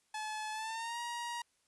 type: tone with pitch glide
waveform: sawtooth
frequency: 860 to 948.7 Hz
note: A5 to A#5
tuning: -40 to +30 cents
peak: -34 dBFS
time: 0.14-1.42 s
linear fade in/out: 5 ms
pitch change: +170 cents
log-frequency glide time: 0.52-0.99 s
effects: white hiss -75 dBFS RMS until 1.67 s + resampled to 24000 Hz